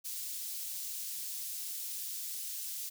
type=high-pass noise; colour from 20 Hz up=white; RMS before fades=-40 dBFS; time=0.04-2.9 s; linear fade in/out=20 ms; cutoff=4600 Hz; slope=12 dB/octave; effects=none